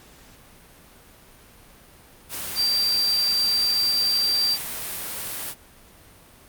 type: tone in noise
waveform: sine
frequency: 4699 Hz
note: D8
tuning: in tune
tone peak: -19 dBFS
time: 2.55-4.58 s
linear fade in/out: 50 ms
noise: white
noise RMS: -31 dBFS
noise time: 2.29-5.55 s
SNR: +9 dB
effects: pink hiss -50 dBFS RMS until 6.48 s + Opus 48 kbps